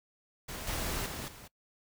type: noise with level steps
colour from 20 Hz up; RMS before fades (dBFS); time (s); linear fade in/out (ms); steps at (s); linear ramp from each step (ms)
pink; -41 / -35 / -40 / -50; 0.48-1.48; 10; 0.67 / 1.06 / 1.28; 2
effects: noise-tail reverb RT60 0.1 s tail -22 dB re dry